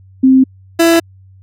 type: tone pair in turn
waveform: sine / 30% pulse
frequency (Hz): 262.2 / 333.6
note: C4 / E4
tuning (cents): +4 / +21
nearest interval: major third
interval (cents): 417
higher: second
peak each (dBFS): -4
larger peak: neither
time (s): 0.23-0.44 / 0.79-1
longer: neither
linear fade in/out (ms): 10
effects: added 95 Hz sine -39 dBFS peak until 1.42 s + AAC 64 kbps